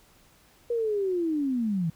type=linear sweep; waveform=sine; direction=down; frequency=481 to 155.56 Hz; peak=-24 dBFS; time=0.7-1.9 s; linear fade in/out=5 ms; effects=pink hiss -59 dBFS RMS until 1.95 s